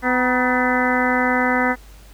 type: harmonic tone with a mistuned harmonic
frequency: 251.8 Hz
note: B3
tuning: 34 cents sharp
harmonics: 1 / 2 / 3 / 4 / 5 / 6 / 7 / 8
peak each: -21 / -24 / -24 / -25 / -26 / -25 / -25 / -24 dBFS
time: 0.02-1.76 s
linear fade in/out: 50 ms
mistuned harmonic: 4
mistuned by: -76 cents
effects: added 50 Hz sine -41 dBFS peak until 2.13 s + pink hiss -49 dBFS RMS until 2.13 s